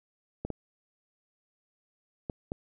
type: clicks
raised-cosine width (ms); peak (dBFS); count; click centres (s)
2; -20; 4; 0.45 / 0.503 / 2.298 / 2.519
effects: none